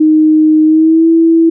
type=tone with pitch glide; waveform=sine; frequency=310.6 to 328.9 Hz; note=D#4 to E4; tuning=-3 to -4 cents; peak=-4 dBFS; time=0-1.5 s; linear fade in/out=10 ms; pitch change=+99 cents; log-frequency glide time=0.64-1.08 s; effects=none